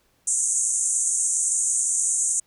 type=band-pass noise; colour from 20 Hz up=white; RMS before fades=-23 dBFS; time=0.27-2.4 s; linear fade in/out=5 ms; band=6400 to 9300 Hz; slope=96 dB/octave; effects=pink hiss -65 dBFS RMS until 2.46 s

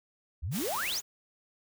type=exponential sweep; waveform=sine; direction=up; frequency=64.5 to 7400 Hz; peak=-31 dBFS; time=0.42-1.01 s; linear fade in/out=20 ms
type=noise; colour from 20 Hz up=white; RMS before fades=-37 dBFS; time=0.51-1.02 s; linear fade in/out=50 ms
effects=none

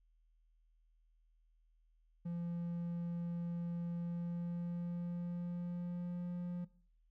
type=tone with pitch glide; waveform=triangle; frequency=171.6 to 176.12 Hz; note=F3 to F3; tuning=-30 to +15 cents; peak=-36 dBFS; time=2.25-6.65 s; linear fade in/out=10 ms; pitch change=+45 cents; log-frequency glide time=3.95-6.27 s; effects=noise-tail reverb RT60 0.5 s tail -20 dB re dry + added 40 Hz sine -68 dBFS peak until 7.1 s

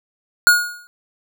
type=tone with exponential decay; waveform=square; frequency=1440 Hz; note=F#6; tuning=47 cents flat; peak=-6 dBFS; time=0.47-0.87 s; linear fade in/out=0 ms; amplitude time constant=85 ms; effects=none

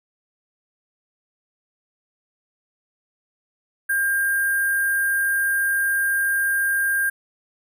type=tone with sample-and-hold; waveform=sine; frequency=1602 Hz; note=G6; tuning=37 cents sharp; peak=-18 dBFS; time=3.89-7.1 s; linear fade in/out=10 ms; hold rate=11025 Hz; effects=none

